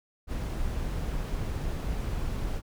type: noise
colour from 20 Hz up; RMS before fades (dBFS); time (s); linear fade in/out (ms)
brown; -31; 0.27-2.62; 50
effects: none